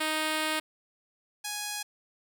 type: tone pair in turn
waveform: 5% pulse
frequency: 311.5 / 831.6 Hz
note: D#4 / G#5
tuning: +2 / +2 cents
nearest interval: octave + perfect fourth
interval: 1700 cents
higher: second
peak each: -16 / -21 dBFS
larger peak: first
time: 0-0.6 / 1.44-1.83 s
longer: first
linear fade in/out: 10 ms
effects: none